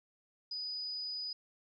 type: tone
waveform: sine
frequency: 4965 Hz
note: D#8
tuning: 5 cents flat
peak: -37 dBFS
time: 0.51-1.33 s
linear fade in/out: 5 ms
effects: none